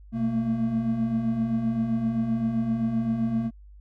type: tone cluster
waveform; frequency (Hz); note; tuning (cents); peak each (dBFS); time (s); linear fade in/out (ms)
triangle; 125.1 / 220.4 / 228.1; B2 / A3 / A#3; +23 / +3 / -37; -30 / -30 / -22; 0.12-3.51; 50
effects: added 50 Hz sine -45 dBFS peak until 3.8 s